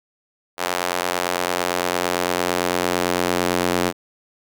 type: tone with high-pass filter sweep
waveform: square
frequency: 44.43 Hz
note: F1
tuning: 31 cents sharp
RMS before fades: -22 dBFS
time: 0.57-3.93 s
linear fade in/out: 50 ms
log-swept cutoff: 680 to 300 Hz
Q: 0.88
effects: none